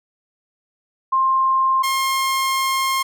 sine / sawtooth tone pair in turn, 1057 / 1066.8 Hz, C6 / C6, +17 / +33 cents, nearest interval unison, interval 16 cents, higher second, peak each -14 dBFS, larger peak neither, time 1.12-1.83 / 1.83-3.03 s, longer second, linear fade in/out 10 ms, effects none

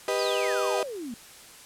35% pulse chord, G augmented, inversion none, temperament equal with one note detuned, 395 / 493.9 / 622.3 Hz, G4 / B4 / D#5, +13 / 0 / 0 cents, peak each -28 / -27 / -27 dBFS, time 0.08-0.83 s, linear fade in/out 2 ms
sine exponential sweep, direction down, 5090 to 218.8 Hz, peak -33 dBFS, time 0.19-1.14 s, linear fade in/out 0 ms
effects white hiss -48 dBFS RMS until 1.65 s + low-pass 11000 Hz 12 dB/octave

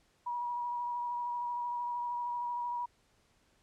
sine tone with vibrato, 964 Hz, B5, 42 cents flat, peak -33 dBFS, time 0.26-2.86 s, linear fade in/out 10 ms, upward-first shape sine, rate 13 Hz, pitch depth 19 cents each way, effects pink hiss -70 dBFS RMS until 3.62 s + low-pass 9000 Hz 12 dB/octave

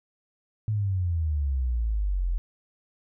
sine exponential sweep, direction down, 110 to 41.15 Hz, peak -23 dBFS, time 0.68-2.38 s, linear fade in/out 0 ms, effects none

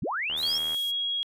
sine linear sweep, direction up, 70.1 to 5588 Hz, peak -27 dBFS, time 0.02-0.58 s, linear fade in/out 5 ms
click train, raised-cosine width 0.5 ms, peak -27 dBFS, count 36, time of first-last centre 0.3-0.745 s, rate 78.6 Hz
violet noise, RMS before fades -39 dBFS, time 0.36-0.92 s, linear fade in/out 20 ms
sine tone with pitch glide, 3279 to 3302 Hz, G#7 to G#7, -23 to -11 cents, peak -26 dBFS, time 0.43-1.23 s, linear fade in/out 0 ms, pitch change +12 cents, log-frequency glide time 0.58-0.8 s
effects resampled to 32000 Hz

